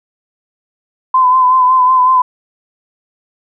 sine tone with vibrato, 1020 Hz, C6, 44 cents flat, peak -6 dBFS, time 1.14-2.22 s, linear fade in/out 5 ms, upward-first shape sine, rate 5.4 Hz, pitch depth 35 cents each way, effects none

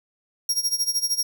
sawtooth tone with tremolo, 5600 Hz, F8, 4 cents sharp, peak -16 dBFS, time 0.49-1.23 s, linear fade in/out 2 ms, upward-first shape sine, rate 13 Hz, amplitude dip 85%, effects none

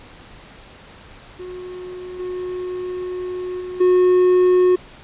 triangle tone with level steps, 363.9 Hz, F#4, 29 cents flat, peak -28 / -22 / -25 / -9 dBFS, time 1.39-4.76 s, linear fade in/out 10 ms, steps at 2.19 / 3.6 / 3.8 s, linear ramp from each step 10 ms, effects pink hiss -43 dBFS RMS until 5.03 s + resampled to 8000 Hz

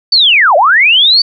sine linear two-way sweep, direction down then up, 4624 to 546 to 4624 Hz, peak -4 dBFS, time 0.12-1.22 s, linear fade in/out 5 ms, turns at 0.56 s, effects none

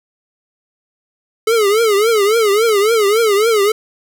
square tone with vibrato, 429.1 Hz, A4, 43 cents flat, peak -11 dBFS, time 1.47-3.72 s, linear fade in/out 5 ms, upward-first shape triangle, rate 3.6 Hz, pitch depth 170 cents each way, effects none

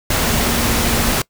sine tone in noise, 232.3 Hz, A#3, 6 cents flat, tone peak -24 dBFS, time 0.25-1.12 s, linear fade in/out 5 ms, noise pink, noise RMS -17 dBFS, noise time 0.1-1.22 s, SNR -10 dB, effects noise-tail reverb RT60 0.1 s tail -22 dB re dry

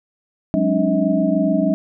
sine tone cluster, 182.5 / 205.3 / 273.1 / 299.7 / 639 Hz, F#3 / G#3 / C#4 / D4 / D#5, -24 / -20 / -26 / +35 / +46 cents, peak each -21 dBFS, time 0.54-1.74 s, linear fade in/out 0 ms, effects none

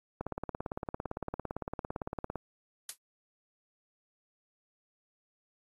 click train, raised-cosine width 1 ms, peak -21 dBFS, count 39, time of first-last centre 0.21-2.357 s, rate 17.7 Hz
blue noise with exponential decay, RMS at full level -31 dBFS, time 2.89-2.97 s, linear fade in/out 2 ms, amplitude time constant 16 ms
effects AAC 32 kbps

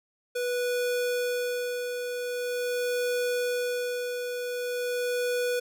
square tone with tremolo, 490.9 Hz, B4, 10 cents flat, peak -26 dBFS, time 0.35-5.6 s, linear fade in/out 10 ms, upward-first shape sine, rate 0.44 Hz, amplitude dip 45%, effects none

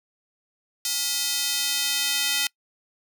square tone with high-pass filter sweep, 281.9 Hz, C#4, 29 cents sharp, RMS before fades -25 dBFS, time 0.85-2.47 s, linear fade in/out 2 ms, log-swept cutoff 4800 to 2900 Hz, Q 1.2, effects noise-tail reverb RT60 0.1 s tail -25 dB re dry

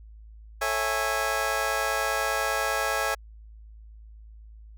20% pulse chord, A major seventh, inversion none, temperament just, 440 / 550 / 660 / 825 Hz, A4 / C#5 / E5 / G#5, 0 / -14 / +2 / -12 cents, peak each -29 / -26 / -26 / -25 dBFS, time 0.61-3.15 s, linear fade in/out 10 ms, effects added 54 Hz sine -44 dBFS peak until 4.77 s

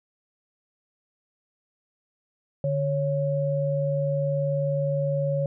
sine tone pair together, 146.83 / 553.6 Hz, D3 / C#5, 0 / -2 cents, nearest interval octave + major seventh, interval 2298 cents, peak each -25 dBFS, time 2.64-5.46 s, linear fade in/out 2 ms, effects none

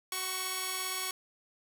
5% pulse tone pair together, 375.4 / 1108.7 Hz, F#4 / C#6, +25 / 0 cents, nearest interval octave + perfect fifth, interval 1875 cents, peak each -28 / -22 dBFS, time 0.12-1.11 s, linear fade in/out 2 ms, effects none

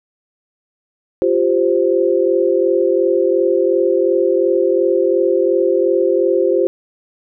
sine chord, F suspended second, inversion none, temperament equal, 349.2 / 392 / 523.3 Hz, F4 / G4 / C5, 0 / 0 / 0 cents, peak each -16 dBFS, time 1.22-6.67 s, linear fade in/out 0 ms, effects none

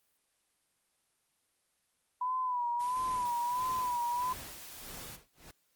sine tone with vibrato, 987.8 Hz, B5, in tune, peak -30 dBFS, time 2.21-4.33 s, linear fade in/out 5 ms, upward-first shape sine, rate 1.5 Hz, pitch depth 64 cents each way
white noise, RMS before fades -48 dBFS, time 2.79-5.17 s, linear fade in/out 20 ms
pink noise with tremolo, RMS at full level -47 dBFS, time 2.96-5.51 s, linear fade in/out 2 ms, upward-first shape sine, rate 1.6 Hz, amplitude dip 100%
effects white hiss -75 dBFS RMS until 5.75 s + Opus 32 kbps

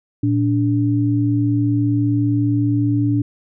sine tone pair together, 114.93 / 290 Hz, A#2 / D4, -24 / -22 cents, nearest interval octave + major third, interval 1602 cents, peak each -17 dBFS, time 0.23-3.22 s, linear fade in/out 5 ms, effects none

